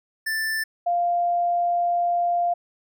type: tone pair in turn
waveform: square / sine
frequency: 1767 / 697.4 Hz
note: A6 / F5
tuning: +7 / -3 cents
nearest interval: octave + major third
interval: 1610 cents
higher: first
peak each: -24 / -19 dBFS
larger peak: second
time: 0.26-0.64 / 0.86-2.54 s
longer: second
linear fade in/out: 10 ms
effects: none